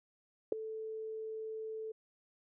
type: tone with ADSR envelope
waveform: sine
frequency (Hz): 439.5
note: A4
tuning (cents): -2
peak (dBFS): -22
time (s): 0.52-1.92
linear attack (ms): 4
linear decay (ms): 4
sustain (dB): -17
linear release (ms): 8
effects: none